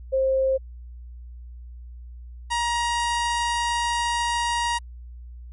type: tone pair in turn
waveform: sine / sawtooth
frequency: 530 / 946.3 Hz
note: C5 / A#5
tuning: +22 / +26 cents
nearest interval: minor seventh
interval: 1004 cents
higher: second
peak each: -18 dBFS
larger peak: neither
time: 0.12-0.58 / 2.5-4.79 s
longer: second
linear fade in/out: 20 ms
effects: added 60 Hz sine -37 dBFS peak until 5.52 s + MP3 48 kbps